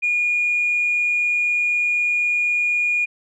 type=tone; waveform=sine; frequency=2436 Hz; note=D#7; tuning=37 cents flat; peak=-16 dBFS; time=0.02-3.06 s; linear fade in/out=20 ms; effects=tanh soft clip ceiling -12 dBFS